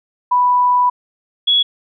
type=tone pair in turn; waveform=sine; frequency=987.8 / 3363 Hz; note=B5 / G#7; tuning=0 / +21 cents; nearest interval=octave + major sixth; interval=2121 cents; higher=second; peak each=-10 dBFS; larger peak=neither; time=0.31-0.9 / 1.47-1.63 s; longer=first; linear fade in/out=10 ms; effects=none